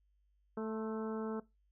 harmonic tone with a mistuned harmonic, 220 Hz, A3, in tune, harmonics 1 / 2 / 3 / 4 / 5 / 6 / 7, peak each -39 / -39 / -49 / -50 / -52 / -50 / -58 dBFS, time 0.57-1.4 s, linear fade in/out 5 ms, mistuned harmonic 5, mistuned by -37 cents, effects noise-tail reverb RT60 0.2 s tail -19 dB re dry + added 50 Hz sine -70 dBFS peak until 1.71 s

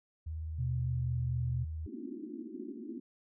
sine tone with vibrato, 79.1 Hz, D#2, 29 cents sharp, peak -36 dBFS, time 0.26-1.87 s, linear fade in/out 10 ms, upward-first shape square, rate 19 Hz, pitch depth 33 cents each way
sine tone with pitch glide, 124.8 to 123.01 Hz, B2 to B2, +19 to -6 cents, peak -31 dBFS, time 0.58-1.65 s, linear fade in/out 20 ms, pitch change -25 cents, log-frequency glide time 0.91-1.11 s
pink band-pass noise, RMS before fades -43 dBFS, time 1.86-3 s, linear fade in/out 5 ms, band 220 to 370 Hz, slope 96 dB/octave
effects none

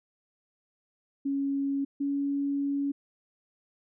sine tone pair in turn, 277.2 / 281.1 Hz, C#4 / C#4, 0 / +24 cents, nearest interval unison, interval 24 cents, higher second, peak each -26 / -26 dBFS, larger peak neither, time 1.25-1.85 / 2-2.92 s, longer second, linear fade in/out 10 ms, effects none

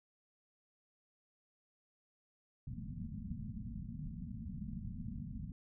white low-pass noise, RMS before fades -44 dBFS, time 2.67-5.52 s, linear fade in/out 2 ms, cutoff 240 Hz, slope 96 dB/octave, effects none

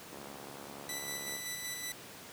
click train, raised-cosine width 1 ms, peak -33 dBFS, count 88, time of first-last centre 0.13-1.366 s, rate 70.4 Hz
10% pulse tone with tremolo, 1981 Hz, B6, 5 cents sharp, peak -28 dBFS, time 0.89-1.92 s, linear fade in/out 2 ms, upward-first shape square, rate 5.3 Hz, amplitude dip 30%
effects pink hiss -49 dBFS RMS until 2.32 s + high-pass 150 Hz 12 dB/octave

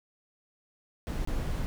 brown noise with dropouts, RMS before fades -31 dBFS, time 1.07-1.66 s, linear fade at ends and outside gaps 0 ms, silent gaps 1.25-1.274 s, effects none

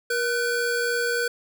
square tone pair together, 476.1 / 1511.5 Hz, A#4 / F#6, +37 / +36 cents, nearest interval octave + minor sixth, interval 1999 cents, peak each -26 dBFS, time 0.1-1.28 s, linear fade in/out 5 ms, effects none

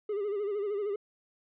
triangle tone with vibrato, 409.1 Hz, G#4, 26 cents flat, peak -27 dBFS, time 0.09-0.96 s, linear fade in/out 5 ms, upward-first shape sine, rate 13 Hz, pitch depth 76 cents each way, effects tanh soft clip ceiling -23 dBFS + resampled to 8000 Hz

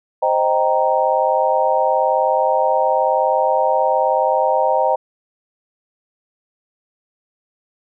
sine chord, C minor seventh, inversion none, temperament equal, 523.3 / 622.3 / 784 / 932.3 Hz, C5 / Eb5 / G5 / Bb5, 0 / 0 / 0 / 0 cents, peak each -19 dBFS, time 0.22-4.96 s, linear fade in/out 10 ms, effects none

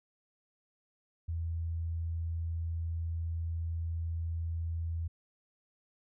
sine tone, 82.9 Hz, E2, 10 cents sharp, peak -32 dBFS, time 1.28-5.08 s, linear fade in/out 10 ms, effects none

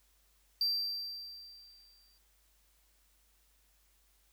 triangle tone with exponential decay, 4699 Hz, D8, in tune, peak -26 dBFS, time 0.61-2.18 s, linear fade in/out 2 ms, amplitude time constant 340 ms, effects added 50 Hz sine -70 dBFS peak until 4.32 s + white hiss -71 dBFS RMS until 4.32 s

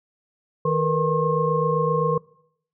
sine tone cluster, 158 / 459.5 / 487.2 / 1074 Hz, D#3 / A#4 / B4 / C6, +27 / -25 / -24 / +45 cents, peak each -24 dBFS, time 0.65-2.18 s, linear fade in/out 5 ms, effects noise-tail reverb RT60 0.7 s tail -22 dB re dry

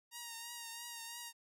5% pulse tone with vibrato, 936 Hz, A#5, 7 cents sharp, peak -33 dBFS, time 0.11-1.33 s, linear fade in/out 50 ms, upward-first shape triangle, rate 3 Hz, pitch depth 41 cents each way, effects none

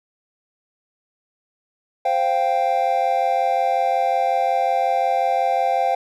triangle chord, C suspended fourth, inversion none, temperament equal, 523.3 / 698.5 / 784 Hz, C5 / F5 / G5, 0 / 0 / 0 cents, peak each -22 / -19 / -18 dBFS, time 2.05-5.95 s, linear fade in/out 5 ms, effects none

